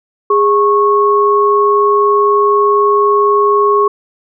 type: tone pair together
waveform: sine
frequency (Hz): 410.9 / 1099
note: G#4 / C#6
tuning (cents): -18 / -15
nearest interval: octave + perfect fourth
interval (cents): 1703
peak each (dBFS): -10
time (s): 0.3-3.88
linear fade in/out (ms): 5
effects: none